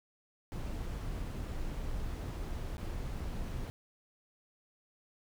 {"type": "noise with dropouts", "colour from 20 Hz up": "brown", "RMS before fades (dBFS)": -38, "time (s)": [0.52, 3.7], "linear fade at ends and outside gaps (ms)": 0, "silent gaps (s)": [2.769, 2.78], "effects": []}